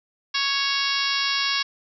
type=harmonic tone; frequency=554.4 Hz; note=C#5; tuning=in tune; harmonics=2 / 3 / 4 / 5 / 6 / 7 / 8 / 9 / 10; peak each=-30 / -30 / -30 / -30 / -30 / -30 / -30 / -30 / -30 dBFS; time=0.34-1.63 s; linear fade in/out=10 ms; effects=none